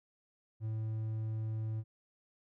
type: tone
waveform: triangle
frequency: 110 Hz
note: A2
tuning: in tune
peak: -32 dBFS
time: 0.6-1.84 s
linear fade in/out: 50 ms
effects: none